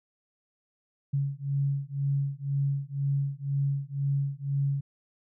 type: beating tone pair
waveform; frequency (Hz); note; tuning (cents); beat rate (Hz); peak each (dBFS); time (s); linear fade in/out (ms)
sine; 138.59 / 140.59; C#3 / C#3; 0 / +25; 2; -29 / -29; 1.13-4.81; 10
effects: none